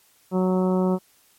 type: harmonic tone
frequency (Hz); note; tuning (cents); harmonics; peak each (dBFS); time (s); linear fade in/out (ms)
185; F#3; 0; 1 / 2 / 3 / 4 / 5 / 6 / 7; -20 / -24 / -28 / -35 / -33 / -39 / -39; 0.31-0.99; 50
effects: white hiss -59 dBFS RMS until 1.38 s + MP3 64 kbps